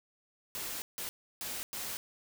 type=noise bursts at uneven times; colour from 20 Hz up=white; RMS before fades=-39 dBFS; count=4; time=0.55-0.82 / 0.98-1.09 / 1.41-1.63 / 1.73-1.97 s; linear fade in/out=0 ms; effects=none